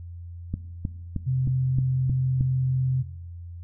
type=click train; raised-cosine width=5 ms; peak=-15 dBFS; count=7; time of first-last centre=0.54-2.409 s; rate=3.21 Hz
type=tone; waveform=sine; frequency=130 Hz; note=C3; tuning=11 cents flat; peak=-21 dBFS; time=1.26-3.03 s; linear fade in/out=20 ms
effects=noise-tail reverb RT60 1.0 s tail -18 dB re dry + added 86 Hz sine -36 dBFS peak until 3.63 s